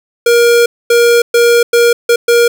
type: tone bursts at uneven times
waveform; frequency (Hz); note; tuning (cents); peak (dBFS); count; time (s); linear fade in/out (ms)
square; 472.7; A#4; +24; -6; 6; 0.26-0.66 / 0.9-1.22 / 1.34-1.63 / 1.73-1.93 / 2.09-2.16 / 2.28-2.48; 5
effects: none